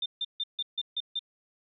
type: tone bursts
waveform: sine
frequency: 3594 Hz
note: A7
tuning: 36 cents sharp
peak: -28 dBFS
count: 7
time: 0.02-1.193 s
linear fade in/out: 5 ms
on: 39 ms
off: 150 ms
effects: none

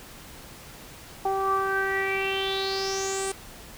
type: tone with low-pass filter sweep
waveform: sawtooth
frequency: 387.7 Hz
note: G4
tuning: 19 cents flat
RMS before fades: -27 dBFS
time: 1.25-3.32 s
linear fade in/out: 5 ms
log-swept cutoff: 860 to 8900 Hz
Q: 7.4
effects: pink hiss -45 dBFS RMS until 3.77 s

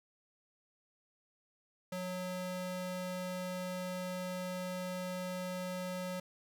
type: ring-modulated tone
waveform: square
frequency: 365.5 Hz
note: F#4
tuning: 21 cents flat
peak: -35 dBFS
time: 1.92-6.2 s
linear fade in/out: 5 ms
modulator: 185 Hz
effects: none

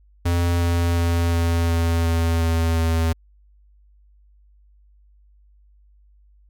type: tone with pitch steps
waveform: square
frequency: 86.3 / 85.65 / 85.01 / 84.38 / 83.75 / 83.12 / 82.5 / 81.88 Hz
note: F2 / F2 / F2 / E2 / E2 / E2 / E2 / E2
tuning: -20 / -33 / -46 / +41 / +28 / +15 / +2 / -11 cents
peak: -18 dBFS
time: 0.25-3.13 s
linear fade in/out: 10 ms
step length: 360 ms
effects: added 50 Hz sine -51 dBFS peak until 6.49 s

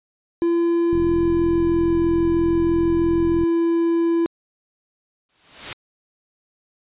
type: tone with pitch glide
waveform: triangle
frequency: 339.6 to 335.5 Hz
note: F4 to E4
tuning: -48 to +31 cents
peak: -14 dBFS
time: 0.42-4.26 s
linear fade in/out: 0 ms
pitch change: -21 cents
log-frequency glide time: 0.93-2.11 s
type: click train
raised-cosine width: 5 ms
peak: -17 dBFS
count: 109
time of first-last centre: 0.93-3.436 s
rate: 43.1 Hz
type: noise with exponential growth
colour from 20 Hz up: white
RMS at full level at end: -25 dBFS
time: 5.29-5.73 s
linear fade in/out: 2 ms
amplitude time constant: 94 ms
effects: resampled to 8000 Hz

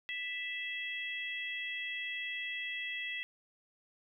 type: harmonic tone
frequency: 659.3 Hz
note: E5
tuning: in tune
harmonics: 3 / 4 / 5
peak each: -39 / -41 / -43 dBFS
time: 0.09-3.23 s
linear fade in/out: 0 ms
effects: 12-bit

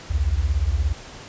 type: beating tone pair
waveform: sine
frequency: 62.2 / 79.2 Hz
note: B1 / D#2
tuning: +13 / +31 cents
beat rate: 17 Hz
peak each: -21 dBFS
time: 0.1-0.93 s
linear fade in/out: 10 ms
effects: pink hiss -40 dBFS RMS until 1.28 s + resampled to 16000 Hz

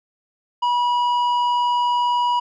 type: tone with tanh clipping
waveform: triangle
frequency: 971 Hz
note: B5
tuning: 30 cents flat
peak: -18 dBFS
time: 0.62-2.4 s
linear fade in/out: 10 ms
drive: 12 dB
effects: none

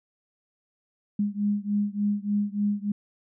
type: beating tone pair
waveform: sine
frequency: 204 / 207.4 Hz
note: G#3 / G#3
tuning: -31 / -2 cents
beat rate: 3.4 Hz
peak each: -26 / -27 dBFS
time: 1.19-2.92 s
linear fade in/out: 5 ms
effects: none

